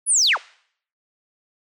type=linear sweep; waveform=sine; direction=down; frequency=10548 to 311.1 Hz; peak=-13 dBFS; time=0.06-0.38 s; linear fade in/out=50 ms; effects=noise-tail reverb RT60 0.6 s tail -23 dB re dry + tanh soft clip ceiling -10 dBFS